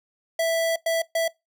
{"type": "tone bursts at uneven times", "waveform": "square", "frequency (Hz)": 659.3, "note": "E5", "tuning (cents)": 0, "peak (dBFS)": -21, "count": 3, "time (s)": [[0.39, 0.76], [0.86, 1.02], [1.15, 1.28]], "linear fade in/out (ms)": 5, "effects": ["noise-tail reverb RT60 0.2 s tail -23 dB re dry"]}